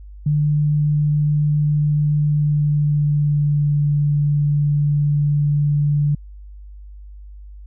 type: tone with pitch glide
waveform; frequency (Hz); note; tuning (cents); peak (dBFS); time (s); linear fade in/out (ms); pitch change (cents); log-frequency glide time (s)
sine; 148.8 to 146.16; D3 to D3; +23 to -8; -14; 0.26-6.15; 5; -31; 2.17-3.76
effects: added 50 Hz sine -35 dBFS peak until 7.66 s